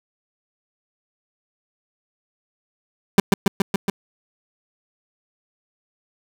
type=tone with echo; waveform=30% pulse; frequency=196 Hz; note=G3; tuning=in tune; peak=-6 dBFS; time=3.18-3.2 s; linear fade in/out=2 ms; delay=140 ms; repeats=5; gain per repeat=-2 dB; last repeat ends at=3.9 s; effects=none